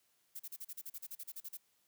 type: noise bursts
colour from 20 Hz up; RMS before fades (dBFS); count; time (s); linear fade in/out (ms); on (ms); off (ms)
violet; -45; 15; 0.35-1.573; 10; 47; 37
effects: white hiss -75 dBFS RMS until 1.87 s + high-pass 60 Hz 12 dB/octave